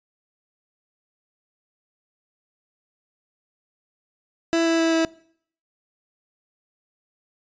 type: tone with pitch steps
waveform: 30% pulse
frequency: 331.7 / 329.8 / 327.9 / 326 Hz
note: E4 / E4 / E4 / E4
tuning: +11 / +1 / -9 / -19 cents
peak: -15 dBFS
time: 4.53-5.05 s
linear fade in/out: 0 ms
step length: 130 ms
effects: noise-tail reverb RT60 0.6 s tail -22 dB re dry + resampled to 16000 Hz